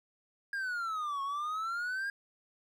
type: exponential two-way sweep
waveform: triangle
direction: down then up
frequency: 1634 to 1092 to 1632 Hz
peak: -31 dBFS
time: 0.53-2.1 s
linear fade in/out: 2 ms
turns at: 1.22 s
effects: none